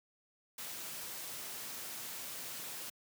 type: noise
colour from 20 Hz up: white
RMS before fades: -44 dBFS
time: 0.58-2.9 s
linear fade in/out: 5 ms
effects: high-pass 100 Hz 12 dB/octave